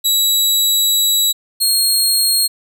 20% pulse tone pair in turn, 3900 / 4262 Hz, B7 / C8, -23 / +31 cents, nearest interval major second, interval 154 cents, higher second, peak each -6 dBFS, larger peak neither, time 0.04-1.33 / 1.6-2.48 s, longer first, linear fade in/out 20 ms, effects none

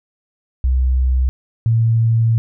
sine tone pair in turn, 64 / 114.04 Hz, C2 / A#2, -38 / -38 cents, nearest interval minor seventh, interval 1000 cents, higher second, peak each -12 / -11 dBFS, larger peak second, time 0.64-1.29 / 1.66-2.38 s, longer second, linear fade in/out 0 ms, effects none

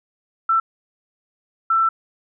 sine tone bursts at uneven times, 1335 Hz, E6, 22 cents sharp, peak -14 dBFS, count 2, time 0.49-0.6 / 1.7-1.89 s, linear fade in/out 5 ms, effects none

